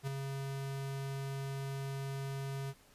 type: tone with ADSR envelope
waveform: square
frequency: 136.8 Hz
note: C#3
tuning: 23 cents flat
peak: -33 dBFS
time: 0.03-2.74 s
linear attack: 44 ms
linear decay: 4 ms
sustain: -5 dB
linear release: 48 ms
effects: pink hiss -63 dBFS RMS until 2.94 s + resampled to 32000 Hz